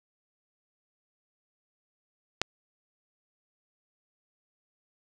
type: click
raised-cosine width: 0.2 ms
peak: -7 dBFS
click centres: 2.416 s
effects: none